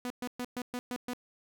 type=tone bursts; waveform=sawtooth; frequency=247 Hz; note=B3; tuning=in tune; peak=-30 dBFS; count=7; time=0.05-1.134 s; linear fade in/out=0 ms; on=52 ms; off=120 ms; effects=none